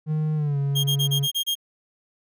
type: tone with pitch glide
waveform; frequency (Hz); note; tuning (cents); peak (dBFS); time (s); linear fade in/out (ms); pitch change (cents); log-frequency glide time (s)
triangle; 154.4 to 139.96; D#3 to C#3; -13 to +17; -19; 0.06-1.28; 50; -170; 0.35-0.58
type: tone bursts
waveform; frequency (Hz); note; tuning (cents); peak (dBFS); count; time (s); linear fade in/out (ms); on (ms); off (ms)
40% pulse; 3230; G#7; -49; -21; 7; 0.75-1.554; 20; 90; 29
effects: none